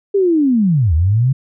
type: linear two-way sweep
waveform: sine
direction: down then up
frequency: 408.7 to 74.1 to 137.9 Hz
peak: -10 dBFS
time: 0.14-1.33 s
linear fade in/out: 10 ms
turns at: 0.94 s
effects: none